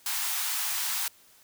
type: high-pass noise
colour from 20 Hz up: white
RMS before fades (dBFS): -30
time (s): 0.06-1.08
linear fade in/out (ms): 2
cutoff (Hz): 770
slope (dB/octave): 48
effects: white hiss -58 dBFS RMS until 1.43 s